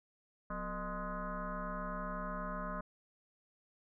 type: tone with frequency modulation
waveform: sine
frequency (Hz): 611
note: D#5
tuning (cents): -32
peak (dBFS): -37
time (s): 0.5-2.81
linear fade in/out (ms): 5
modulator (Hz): 215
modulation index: 3.7
effects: none